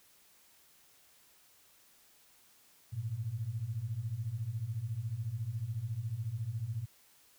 sine beating tone pair, 103.83 / 117.83 Hz, G#2 / A#2, 0 / +19 cents, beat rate 14 Hz, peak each -39 / -36 dBFS, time 2.92-6.86 s, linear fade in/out 20 ms, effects white hiss -64 dBFS RMS until 7.38 s

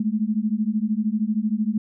sine beating tone pair, 208.3 / 221.3 Hz, G#3 / A3, +5 / +10 cents, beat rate 13 Hz, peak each -23 dBFS, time 0-1.78 s, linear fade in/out 5 ms, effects none

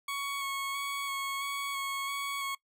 20% pulse tone with vibrato, 1108.7 Hz, C#6, in tune, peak -28 dBFS, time 0.08-2.55 s, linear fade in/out 5 ms, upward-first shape square, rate 1.5 Hz, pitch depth 14 cents each way, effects noise-tail reverb RT60 0.1 s tail -21 dB re dry

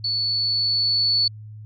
sine tone with level ramp, 4443 Hz, C#8, 3 cents sharp, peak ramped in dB -21 to -16 dBFS, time 0.04-1.28 s, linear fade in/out 5 ms, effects added 107 Hz sine -36 dBFS peak until 1.65 s

